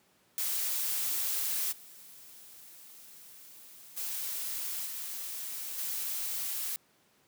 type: noise with level steps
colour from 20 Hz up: blue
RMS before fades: -32 / -52 / -36 / -39 / -35 dBFS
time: 0.38-6.76 s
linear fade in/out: 0 ms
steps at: 1.71 / 3.96 / 4.85 / 5.77 s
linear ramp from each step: 20 ms
effects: pink hiss -67 dBFS RMS until 7.27 s + high-pass 150 Hz 12 dB/octave

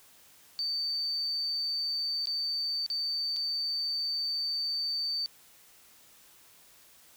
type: tone with dropouts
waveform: sine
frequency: 4577 Hz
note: D8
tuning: 45 cents flat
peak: -29 dBFS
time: 0.59-5.26 s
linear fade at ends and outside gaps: 0 ms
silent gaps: 2.256-2.271 / 2.863-2.901 / 3.363-3.367 s
effects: white hiss -58 dBFS RMS until 7.16 s

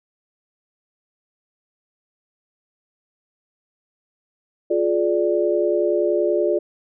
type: chord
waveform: sine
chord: D diminished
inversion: first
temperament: just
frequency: 352.4 / 422.9 / 587.3 Hz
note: F4 / Ab4 / D5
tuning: +16 / +31 / 0 cents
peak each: -20 / -22 / -21 dBFS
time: 4.7-6.59 s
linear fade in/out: 10 ms
effects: none

